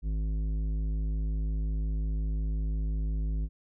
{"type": "tone with tanh clipping", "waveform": "triangle", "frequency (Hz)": 52.8, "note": "G#1", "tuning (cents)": 29, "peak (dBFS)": -29, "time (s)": [0.02, 3.49], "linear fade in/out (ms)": 50, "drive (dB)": 15, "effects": []}